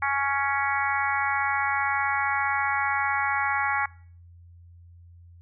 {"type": "harmonic tone", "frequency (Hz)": 278.1, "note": "C#4", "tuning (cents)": 6, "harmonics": [3, 4, 5, 6, 7, 8], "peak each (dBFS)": [-28, -29, -30, -31, -31, -32], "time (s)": [0.02, 3.86], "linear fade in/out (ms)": 5, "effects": ["noise-tail reverb RT60 0.5 s tail -23 dB re dry", "added 86 Hz sine -47 dBFS peak until 5.41 s"]}